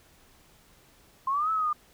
sine exponential two-way sweep, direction up then down, 1046.5 to 1315 to 1198 Hz, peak -24 dBFS, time 1.27-1.73 s, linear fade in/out 5 ms, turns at 1.51 s, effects pink hiss -59 dBFS RMS until 1.93 s

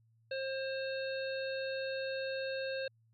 harmonic tone, 533 Hz, C5, 32 cents sharp, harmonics 1 / 3 / 5 / 7 / 8, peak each -36 / -43 / -47 / -50 / -48 dBFS, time 0.31-2.88 s, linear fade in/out 5 ms, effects added 113 Hz sine -66 dBFS peak until 3.13 s

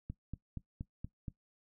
click train, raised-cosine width 5 ms, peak -28 dBFS, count 6, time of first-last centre 0.1-1.282 s, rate 4.23 Hz, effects noise-tail reverb RT60 0.1 s tail -17 dB re dry

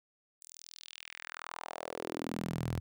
sawtooth tone with high-pass filter sweep, 41.2 Hz, E1, in tune, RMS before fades -41 dBFS, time 0.41-2.8 s, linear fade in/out 0 ms, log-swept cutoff 8400 to 95 Hz, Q 2.6, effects none

